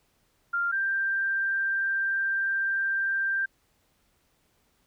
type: tone pair in turn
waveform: sine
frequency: 1394 / 1579.2 Hz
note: F6 / G6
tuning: -4 / +12 cents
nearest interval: major second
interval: 216 cents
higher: second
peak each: -24 dBFS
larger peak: neither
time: 0.53-0.72 / 0.72-3.46 s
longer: second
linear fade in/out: 10 ms
effects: pink hiss -69 dBFS RMS until 4.86 s